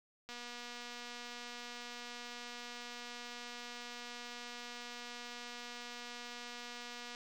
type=click train; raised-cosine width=0.2 ms; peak=-30 dBFS; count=1654; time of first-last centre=0.29-7.149 s; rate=241 Hz; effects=10-bit